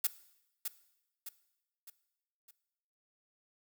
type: noise with echo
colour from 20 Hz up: blue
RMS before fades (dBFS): -29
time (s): 0.04-0.07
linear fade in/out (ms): 5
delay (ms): 610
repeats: 4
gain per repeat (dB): -7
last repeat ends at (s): 2.51
effects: noise-tail reverb RT60 0.9 s tail -17 dB re dry